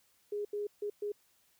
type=tone bursts at uneven times; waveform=sine; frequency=413.2 Hz; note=G#4; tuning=9 cents flat; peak=-33 dBFS; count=4; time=0.32-0.45 / 0.53-0.67 / 0.82-0.9 / 1.02-1.12 s; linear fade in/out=5 ms; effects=white hiss -70 dBFS RMS until 1.59 s